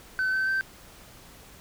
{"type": "tone with pitch steps", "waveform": "sine", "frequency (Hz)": [1522, 1538.8, 1555.8], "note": ["F#6", "G6", "G6"], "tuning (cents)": [48, -33, -14], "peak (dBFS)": -21, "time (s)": [0.19, 0.61], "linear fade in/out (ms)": 0, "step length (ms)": 140, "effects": ["tanh soft clip ceiling -22 dBFS", "pink hiss -50 dBFS RMS until 1.6 s"]}